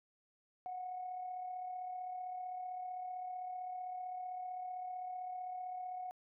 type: tone with amplitude modulation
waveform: sine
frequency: 733 Hz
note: F#5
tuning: 16 cents flat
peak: -38 dBFS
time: 0.66-6.11 s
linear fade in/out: 0 ms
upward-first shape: sine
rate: 35.6 Hz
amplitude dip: 40%
effects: tanh soft clip ceiling -34 dBFS